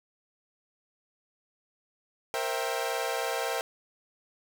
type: chord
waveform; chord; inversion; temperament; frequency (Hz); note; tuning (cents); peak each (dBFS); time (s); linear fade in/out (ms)
sawtooth; C dominant seventh; third; equal with one note detuned; 466.2 / 529.9 / 659.3 / 784; Bb4 / C5 / E5 / G5; 0 / +22 / 0 / 0; -30 / -31 / -31 / -31; 2.34-3.61; 0
effects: none